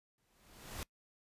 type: noise with exponential growth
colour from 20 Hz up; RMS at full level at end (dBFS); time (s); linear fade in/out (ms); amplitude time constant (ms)
pink; -41; 0.18-0.83; 1; 140
effects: noise-tail reverb RT60 0.1 s tail -23 dB re dry + resampled to 32000 Hz